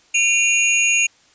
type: tone cluster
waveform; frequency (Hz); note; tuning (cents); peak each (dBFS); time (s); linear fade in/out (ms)
sine; 2425 / 2760 / 6690; D#7 / F7 / G#8; -45 / -21 / +12; -18; 0.14-1.07; 10
effects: white hiss -54 dBFS RMS until 1.34 s + resampled to 16000 Hz